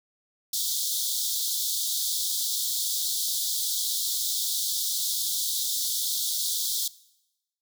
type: high-pass noise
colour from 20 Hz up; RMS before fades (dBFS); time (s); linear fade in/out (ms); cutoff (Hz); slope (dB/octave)
pink; -28; 0.53-6.88; 5; 3400; 96
effects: noise-tail reverb RT60 0.9 s tail -20 dB re dry